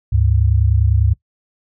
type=tone pair together; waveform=sine; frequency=72.5 / 102.53 Hz; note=D2 / G#2; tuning=-22 / -22 cents; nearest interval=tritone; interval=600 cents; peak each=-14 dBFS; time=0.12-1.14 s; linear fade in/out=10 ms; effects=noise-tail reverb RT60 0.1 s tail -20 dB re dry